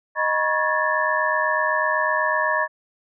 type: tone cluster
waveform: sine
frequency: 622 / 966 / 1099 / 1686 / 1774 Hz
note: D#5 / B5 / C#6 / G#6 / A6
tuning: -1 / -39 / -15 / +26 / +14 cents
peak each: -25 dBFS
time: 0.15-2.68 s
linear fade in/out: 50 ms
effects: none